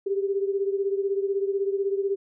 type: beating tone pair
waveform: sine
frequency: 392 / 408 Hz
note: G4 / G#4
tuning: 0 / -31 cents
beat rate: 16 Hz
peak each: -24 / -29 dBFS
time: 0.06-2.16 s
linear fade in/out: 10 ms
effects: none